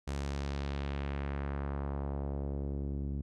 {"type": "tone with low-pass filter sweep", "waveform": "sawtooth", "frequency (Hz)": 70, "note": "C#2", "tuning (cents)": 18, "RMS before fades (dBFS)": -36, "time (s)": [0.07, 3.22], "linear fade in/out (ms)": 10, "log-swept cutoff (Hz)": [8400, 240], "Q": 1.2, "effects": []}